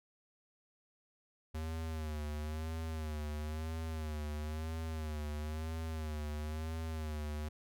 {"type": "tone with vibrato", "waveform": "square", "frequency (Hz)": 77.78, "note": "D#2", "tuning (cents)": 0, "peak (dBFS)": -38, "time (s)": [1.54, 7.49], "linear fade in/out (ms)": 10, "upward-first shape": "sine", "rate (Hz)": 1, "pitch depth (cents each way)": 68, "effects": []}